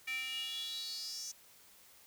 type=tone with high-pass filter sweep; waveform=square; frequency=260 Hz; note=C4; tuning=11 cents flat; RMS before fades=-41 dBFS; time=0.07-1.32 s; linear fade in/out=10 ms; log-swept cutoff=2200 to 6100 Hz; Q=8; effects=white hiss -61 dBFS RMS until 2.06 s